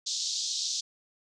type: band-pass noise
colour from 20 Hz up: pink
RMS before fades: -32 dBFS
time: 0.06-0.81 s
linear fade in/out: 10 ms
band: 3700 to 6900 Hz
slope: 48 dB/octave
effects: none